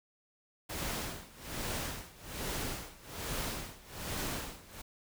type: noise with tremolo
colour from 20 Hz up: pink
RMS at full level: -36 dBFS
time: 0.69-4.82 s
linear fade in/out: 10 ms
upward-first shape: sine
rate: 1.2 Hz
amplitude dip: 90%
effects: none